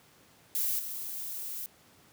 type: noise with level steps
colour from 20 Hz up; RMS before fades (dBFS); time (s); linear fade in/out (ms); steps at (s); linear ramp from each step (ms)
violet; -30 / -38; 0.55-1.66; 0; 0.78; 20
effects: pink hiss -60 dBFS RMS until 2.12 s + high-pass 100 Hz 12 dB/octave